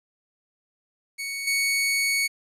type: tone with level steps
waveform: sawtooth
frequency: 2225 Hz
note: C#7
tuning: 6 cents sharp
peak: -26 / -18 dBFS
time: 1.18-2.28 s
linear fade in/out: 20 ms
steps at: 1.47 s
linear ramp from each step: 5 ms
effects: resampled to 32000 Hz + 10-bit